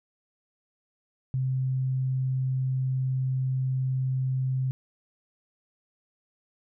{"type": "tone", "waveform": "sine", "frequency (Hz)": 130.6, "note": "C3", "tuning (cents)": -3, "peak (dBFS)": -24, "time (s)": [1.34, 4.71], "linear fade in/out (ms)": 0, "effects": []}